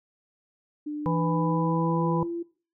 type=tone with pitch glide; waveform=sine; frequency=298 to 340.3 Hz; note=D4 to F4; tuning=+25 to -45 cents; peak=-29 dBFS; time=0.86-2.43 s; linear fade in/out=10 ms; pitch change=+230 cents; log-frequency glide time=1.21-2.05 s
type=harmonic tone; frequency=165.4 Hz; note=E3; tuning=6 cents sharp; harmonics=1 / 3 / 5 / 6; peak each=-25 / -30 / -36 / -30 dBFS; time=1.06-2.23 s; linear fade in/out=0 ms
effects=noise-tail reverb RT60 0.4 s tail -20 dB re dry